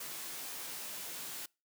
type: noise with comb filter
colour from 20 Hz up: white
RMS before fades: -43 dBFS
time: 0-1.46 s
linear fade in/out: 5 ms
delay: 17 ms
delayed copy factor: -0.5
effects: noise-tail reverb RT60 0.3 s tail -26 dB re dry + high-pass 150 Hz 12 dB/octave